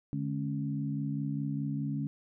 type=tone cluster; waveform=sine; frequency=146.7 / 211.9 / 276.3 Hz; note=D3 / G#3 / C#4; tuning=-2 / +35 / -6 cents; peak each=-33 / -37 / -36 dBFS; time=0.13-2.07 s; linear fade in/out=0 ms; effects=none